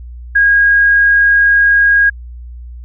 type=tone; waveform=sine; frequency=1636 Hz; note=G#6; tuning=26 cents flat; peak=-6 dBFS; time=0.35-2.1 s; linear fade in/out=10 ms; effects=added 60 Hz sine -27 dBFS peak until 2.84 s